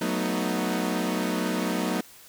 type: chord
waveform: sawtooth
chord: B dominant seventh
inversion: second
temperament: equal with one note detuned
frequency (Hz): 185 / 222.8 / 246.9 / 311.1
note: F#3 / A3 / B3 / D#4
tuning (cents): 0 / +22 / 0 / 0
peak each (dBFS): -26 / -27 / -27 / -27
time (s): 0.01-2.01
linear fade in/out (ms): 5
effects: white hiss -50 dBFS RMS until 2.28 s